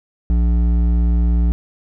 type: tone with hard clipping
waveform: triangle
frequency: 58.5 Hz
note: A#1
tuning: 7 cents sharp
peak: -14 dBFS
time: 0.3-1.52 s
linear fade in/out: 0 ms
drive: 13 dB
effects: none